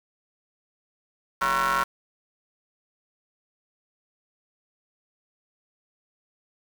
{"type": "ring-modulated tone", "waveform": "30% pulse", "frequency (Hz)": 130.81, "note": "C3", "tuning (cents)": 0, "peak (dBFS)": -16, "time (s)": [1.41, 1.84], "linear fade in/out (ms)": 10, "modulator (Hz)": 1220, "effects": ["7-bit"]}